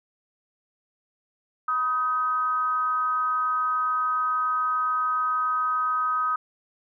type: tone with amplitude modulation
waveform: sine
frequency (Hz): 1259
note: D#6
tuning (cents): +20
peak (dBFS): -19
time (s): 1.68-6.36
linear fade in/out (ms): 5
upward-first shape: sine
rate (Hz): 273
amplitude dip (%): 60
effects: none